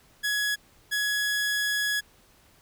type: tone pair in turn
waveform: sawtooth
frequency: 1680 / 1680 Hz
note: G#6 / G#6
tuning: +19 / +19 cents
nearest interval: unison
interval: 0 cents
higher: neither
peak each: -21 dBFS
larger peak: neither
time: 0.23-0.56 / 0.91-2.01 s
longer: second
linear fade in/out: 20 ms
effects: pink hiss -59 dBFS RMS until 2.61 s

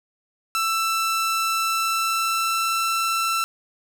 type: tone with pitch glide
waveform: sawtooth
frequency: 1330 to 1337.7 Hz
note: E6 to E6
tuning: +15 to +25 cents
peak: -17 dBFS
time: 0.55-3.44 s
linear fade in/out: 0 ms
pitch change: +10 cents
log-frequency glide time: 1.67-2.89 s
effects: none

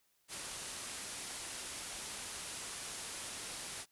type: low-pass noise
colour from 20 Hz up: white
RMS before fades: -45 dBFS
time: 0.28-3.86 s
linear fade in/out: 50 ms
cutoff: 11000 Hz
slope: 96 dB/octave
effects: white hiss -75 dBFS RMS until 3.91 s

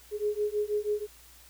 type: beating tone pair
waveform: sine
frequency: 415.3 / 421.5 Hz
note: G#4 / G#4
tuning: 0 / +26 cents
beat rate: 6.2 Hz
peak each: -30 dBFS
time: 0.11-1.07 s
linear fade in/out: 50 ms
effects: added 60 Hz sine -58 dBFS peak until 1.49 s + white hiss -55 dBFS RMS until 1.49 s

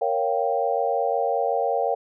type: chord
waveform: sine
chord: G half-diminished seventh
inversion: first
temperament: equal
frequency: 466.2 / 554.4 / 698.5 / 784 Hz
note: Bb4 / Db5 / F5 / G5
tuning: 0 / 0 / 0 / 0 cents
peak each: -26 dBFS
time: 0.01-1.95 s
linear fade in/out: 10 ms
effects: none

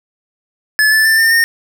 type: tone with pitch steps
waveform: square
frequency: 1723 / 1750.1 / 1777.6 / 1805.5 / 1833.9 Hz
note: A6 / A6 / A6 / A6 / A#6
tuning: -37 / -10 / +17 / +44 / -29 cents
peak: -9 dBFS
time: 0.79-1.44 s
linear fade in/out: 0 ms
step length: 130 ms
effects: none

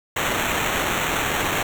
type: noise with sample-and-hold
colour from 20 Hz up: white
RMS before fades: -23 dBFS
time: 0.16-1.63 s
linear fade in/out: 5 ms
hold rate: 4900 Hz
effects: none

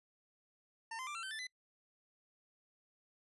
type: tone with pitch steps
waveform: 25% pulse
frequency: 906 / 1034.7 / 1181.7 / 1349.6 / 1541.4 / 1760.4 / 2011 Hz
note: A#5 / C6 / D6 / E6 / G6 / A6 / B6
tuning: -50 / -20 / +10 / +40 / -30 / 0 / +31 cents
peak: -38 dBFS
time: 0.91-1.47 s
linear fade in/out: 5 ms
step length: 80 ms
effects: noise-tail reverb RT60 0.1 s tail -25 dB re dry + resampled to 24000 Hz

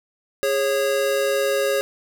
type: tone pair together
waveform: square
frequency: 410.8 / 548.4 Hz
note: G#4 / C#5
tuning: -19 / -19 cents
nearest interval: perfect fourth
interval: 500 cents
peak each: -24 / -21 dBFS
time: 0.43-1.81 s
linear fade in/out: 0 ms
effects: none

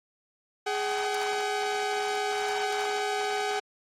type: tone pair together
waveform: sawtooth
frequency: 416.1 / 760 Hz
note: G#4 / F#5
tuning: +3 / +46 cents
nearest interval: minor seventh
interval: 1043 cents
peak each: -26 dBFS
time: 0.66-3.6 s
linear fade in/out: 10 ms
effects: low-pass 7000 Hz 12 dB/octave + AAC 48 kbps

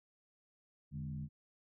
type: tone with frequency modulation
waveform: sine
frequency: 146.9 Hz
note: D3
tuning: 1 cent sharp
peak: -39 dBFS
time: 0.91-1.29 s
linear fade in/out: 50 ms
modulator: 63 Hz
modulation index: 0.94
effects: none

